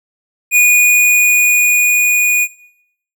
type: tone with level ramp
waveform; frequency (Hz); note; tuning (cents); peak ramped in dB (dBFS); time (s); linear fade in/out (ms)
square; 2457; D#7; -22; -6 to -10; 0.51-2.48; 50
effects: noise-tail reverb RT60 0.7 s tail -18 dB re dry

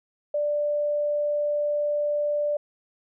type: tone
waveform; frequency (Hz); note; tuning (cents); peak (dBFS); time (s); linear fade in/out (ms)
sine; 589; D5; +5; -22; 0.34-2.57; 5
effects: none

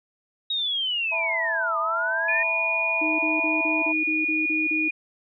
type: linear two-way sweep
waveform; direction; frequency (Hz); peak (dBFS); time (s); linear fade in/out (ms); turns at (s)
sine; down then up; 3799 to 1192 to 1849; -23; 0.5-2.43; 5; 1.78
type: chord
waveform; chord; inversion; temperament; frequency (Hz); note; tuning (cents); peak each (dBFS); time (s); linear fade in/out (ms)
sine; E suspended fourth; none; equal with one note detuned; 659.3 / 894.9 / 987.8; E5 / A5 / B5; 0 / +29 / 0; -30 / -34 / -34; 1.11-3.93; 20
type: tone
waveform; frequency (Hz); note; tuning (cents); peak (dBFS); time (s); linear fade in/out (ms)
sine; 2447; D#7; -29; -22; 2.28-4.91; 10
type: tone bursts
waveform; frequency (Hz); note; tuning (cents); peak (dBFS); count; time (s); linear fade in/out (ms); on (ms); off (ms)
sine; 313.4; D#4; +13; -26; 9; 3.01-4.886; 10; 180; 32
effects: none

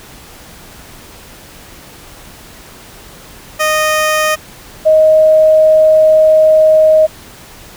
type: tone pair in turn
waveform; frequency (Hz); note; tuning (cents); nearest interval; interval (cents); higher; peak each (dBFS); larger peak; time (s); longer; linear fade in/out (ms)
15% pulse / sine; 618 / 626.3; D#5 / D#5; -12 / +11; unison; 23; second; -4; neither; 3.59-4.36 / 4.85-7.07; second; 20
effects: pink hiss -36 dBFS RMS until 7.76 s

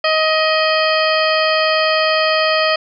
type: harmonic tone with a mistuned harmonic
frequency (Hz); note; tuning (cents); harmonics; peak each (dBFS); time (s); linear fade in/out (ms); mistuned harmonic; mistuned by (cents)
629; D#5; +19; 1 / 2 / 3 / 4 / 5 / 7 / 8; -16 / -19 / -21 / -22 / -23 / -24 / -25; 0.04-2.76; 5; 8; -36
effects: none

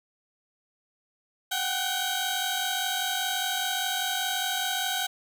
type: tone cluster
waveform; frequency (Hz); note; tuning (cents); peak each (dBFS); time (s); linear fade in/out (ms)
sawtooth; 733 / 778 / 1504 / 3206 / 3832; F#5 / G5 / F#6 / G7 / A#7; -16 / -13 / +28 / +38 / +47; -30; 1.51-5.07; 10
effects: none

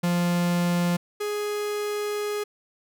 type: tone pair in turn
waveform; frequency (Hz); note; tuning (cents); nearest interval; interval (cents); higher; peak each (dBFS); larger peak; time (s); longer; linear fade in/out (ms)
45% pulse; 174.61 / 416.2; F3 / G#4; 0 / +4; octave + minor third; 1504; second; -21 / -26; first; 0.03-0.97 / 1.2-2.44; second; 10
effects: none

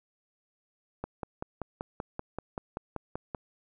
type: click train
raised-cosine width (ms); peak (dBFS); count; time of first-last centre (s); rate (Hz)
1; -20; 13; 1.04-3.348; 5.2
effects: none

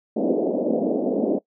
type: band-pass noise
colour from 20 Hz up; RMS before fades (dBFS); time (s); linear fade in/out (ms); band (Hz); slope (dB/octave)
pink; -22; 0.16-1.39; 10; 210 to 640; 48
effects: noise-tail reverb RT60 0.1 s tail -21 dB re dry

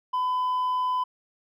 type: tone with hard clipping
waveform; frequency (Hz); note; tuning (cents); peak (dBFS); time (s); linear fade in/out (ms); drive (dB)
triangle; 1006; B5; +32; -22; 0.13-1.04; 10; 1
effects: none

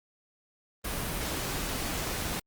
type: noise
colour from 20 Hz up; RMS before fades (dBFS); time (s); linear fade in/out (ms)
pink; -33; 0.84-2.4; 10
effects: Opus 32 kbps

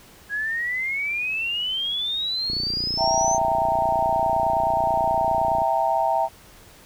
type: exponential sweep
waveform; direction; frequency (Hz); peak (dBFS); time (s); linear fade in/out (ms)
sine; up; 1643 to 6330; -23; 0.29-3.39; 50
type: click train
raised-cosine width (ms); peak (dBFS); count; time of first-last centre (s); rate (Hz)
3; -21; 93; 2.5-5.619; 29.5
type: chord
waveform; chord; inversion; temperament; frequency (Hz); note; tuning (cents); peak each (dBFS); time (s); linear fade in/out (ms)
sine; E diminished; none; equal with one note detuned; 659.3 / 784 / 919; E5 / G5 / Bb5; 0 / 0 / -25; -23; 2.97-6.29; 50
effects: pink hiss -49 dBFS RMS until 6.85 s

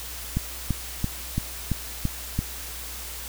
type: click train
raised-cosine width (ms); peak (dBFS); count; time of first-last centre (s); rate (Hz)
5; -11; 7; 0.37-2.39; 2.97
effects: added 60 Hz sine -40 dBFS peak until 3.28 s + white hiss -37 dBFS RMS until 3.28 s

